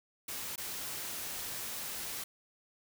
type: noise with dropouts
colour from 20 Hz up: white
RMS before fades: -40 dBFS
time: 0.28-2.24 s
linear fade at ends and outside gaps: 5 ms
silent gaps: 0.559-0.578 s
effects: none